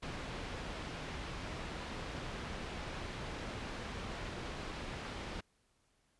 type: low-pass noise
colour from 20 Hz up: pink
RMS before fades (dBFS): -43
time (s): 0.02-5.41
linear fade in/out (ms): 10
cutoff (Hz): 3800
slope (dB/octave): 12
effects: pink hiss -75 dBFS RMS until 6.19 s + resampled to 24000 Hz